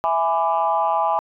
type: chord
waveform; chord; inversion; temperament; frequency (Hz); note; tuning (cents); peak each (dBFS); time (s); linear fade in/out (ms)
sine; E dominant seventh; none; equal with one note detuned; 659.3 / 830.6 / 999.8 / 1174.7; E5 / G#5 / B5 / D6; 0 / 0 / +21 / 0; -23 / -20 / -22 / -25; 0.04-1.19; 0
effects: tanh soft clip ceiling -8 dBFS